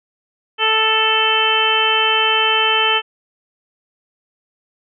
harmonic tone, 440 Hz, A4, in tune, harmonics 1 / 2 / 3 / 4 / 5 / 6 / 7, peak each -23 / -21 / -21 / -23 / -27 / -19 / -17 dBFS, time 0.58-3.02 s, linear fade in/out 50 ms, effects none

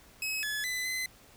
sawtooth tone with pitch steps, 2562 / 1709 / 2007 / 2037 Hz, E7 / G#6 / B6 / C7, -50 / +49 / +27 / -47 cents, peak -28 dBFS, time 0.22-1.06 s, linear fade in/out 2 ms, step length 210 ms, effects pink hiss -57 dBFS RMS until 1.36 s

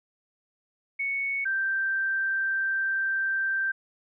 sine tone pair in turn, 2217 / 1567.7 Hz, C#7 / G6, 0 / 0 cents, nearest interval tritone, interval 600 cents, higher first, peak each -26 / -24 dBFS, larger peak second, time 0.99-1.45 / 1.45-3.72 s, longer second, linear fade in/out 10 ms, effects none

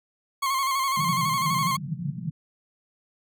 40% pulse tone with vibrato, 1079 Hz, C#6, 47 cents flat, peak -22 dBFS, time 0.42-1.77 s, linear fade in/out 10 ms, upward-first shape square, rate 12 Hz, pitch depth 43 cents each way
pink band-pass noise, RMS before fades -31 dBFS, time 0.97-2.31 s, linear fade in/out 5 ms, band 140 to 180 Hz, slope 48 dB/octave
effects none

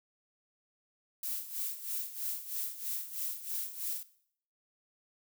violet noise with tremolo, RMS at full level -35 dBFS, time 1.23-4.03 s, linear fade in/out 2 ms, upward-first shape sine, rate 3.1 Hz, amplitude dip 75%, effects noise-tail reverb RT60 0.6 s tail -17 dB re dry

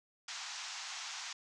white band-pass noise, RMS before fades -44 dBFS, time 0.28-1.33 s, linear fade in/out 5 ms, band 750 to 6900 Hz, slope 48 dB/octave, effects none

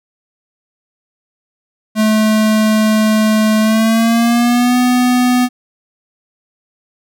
square tone with pitch glide, 216.3 to 248.5 Hz, A3 to B3, -29 to +11 cents, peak -10 dBFS, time 1.95-5.49 s, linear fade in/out 50 ms, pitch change +240 cents, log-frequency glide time 3.6-4.77 s, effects none

